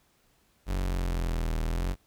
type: linear two-way sweep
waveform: 40% pulse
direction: down then up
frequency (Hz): 47.46 to 39.26 to 47.13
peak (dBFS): -26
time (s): 0.66-1.96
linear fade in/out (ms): 50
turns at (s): 1.62
effects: pink hiss -67 dBFS RMS until 2.06 s